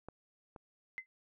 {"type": "clicks", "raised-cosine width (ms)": 1, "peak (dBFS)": [-31, -35], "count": 2, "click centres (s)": [0.086, 0.562]}
{"type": "tone with exponential decay", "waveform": "sine", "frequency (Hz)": 2056, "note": "C7", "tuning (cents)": -31, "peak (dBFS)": -34, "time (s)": [0.98, 1.06], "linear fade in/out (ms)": 0, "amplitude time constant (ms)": 16}
{"effects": []}